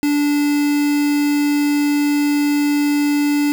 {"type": "tone with quantisation", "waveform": "triangle", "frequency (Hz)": 291.2, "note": "D4", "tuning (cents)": -15, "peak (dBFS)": -12, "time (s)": [0.03, 3.52], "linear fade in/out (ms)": 0, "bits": 4, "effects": []}